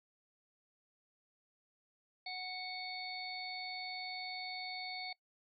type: harmonic tone with a mistuned harmonic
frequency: 740 Hz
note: F#5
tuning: in tune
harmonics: 1 / 3 / 5 / 6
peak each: -46 / -45 / -52 / -44 dBFS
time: 2.26-5.13 s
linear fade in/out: 5 ms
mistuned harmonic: 5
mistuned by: -19 cents
effects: noise-tail reverb RT60 0.1 s tail -22 dB re dry